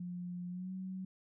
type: tone with pitch glide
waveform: sine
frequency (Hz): 177.5 to 187.62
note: F3 to F#3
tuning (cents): +28 to +24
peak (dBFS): -39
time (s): 0-1.05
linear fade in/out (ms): 5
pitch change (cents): +96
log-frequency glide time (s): 0.49-0.72
effects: none